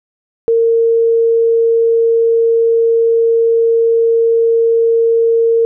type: tone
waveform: sine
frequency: 458.8 Hz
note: A#4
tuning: 28 cents flat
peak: -8 dBFS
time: 0.48-5.65 s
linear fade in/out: 0 ms
effects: none